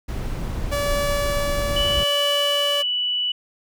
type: noise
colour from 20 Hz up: brown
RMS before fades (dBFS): -26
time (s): 0.08-2.04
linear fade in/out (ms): 10
type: tone with tremolo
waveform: sawtooth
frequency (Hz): 575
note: D5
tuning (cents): -37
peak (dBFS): -17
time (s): 0.71-2.83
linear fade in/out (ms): 20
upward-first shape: triangle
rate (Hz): 0.79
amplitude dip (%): 25
type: tone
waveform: sine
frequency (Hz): 2960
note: F#7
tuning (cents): 0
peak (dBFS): -20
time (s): 1.76-3.32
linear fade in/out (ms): 5
effects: none